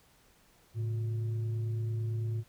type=tone with frequency modulation; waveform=sine; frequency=110 Hz; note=A2; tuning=in tune; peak=-30 dBFS; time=0.74-2.44 s; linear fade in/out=50 ms; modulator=249 Hz; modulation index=0.28; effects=pink hiss -64 dBFS RMS until 2.48 s